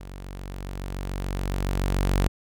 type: tone with level ramp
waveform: sawtooth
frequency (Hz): 47.04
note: F#1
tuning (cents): +29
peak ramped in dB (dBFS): -34 to -15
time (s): 0-2.28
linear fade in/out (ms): 10
effects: none